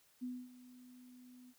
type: tone with ADSR envelope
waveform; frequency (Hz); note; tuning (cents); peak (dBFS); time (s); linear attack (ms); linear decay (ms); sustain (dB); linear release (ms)
sine; 249.8; B3; +20; -38; 0.21-1.54; 23; 250; -17; 47
effects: white hiss -70 dBFS RMS until 1.58 s